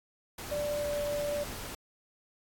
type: noise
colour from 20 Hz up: pink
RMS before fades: -41 dBFS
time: 0.38-1.75 s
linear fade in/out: 5 ms
type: tone with pitch glide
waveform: sine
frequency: 587.3 to 583.6 Hz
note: D5 to D5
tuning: 0 to -11 cents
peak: -30 dBFS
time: 0.51-1.44 s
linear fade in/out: 10 ms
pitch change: -11 cents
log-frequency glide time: 0.79-0.87 s
effects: AAC 64 kbps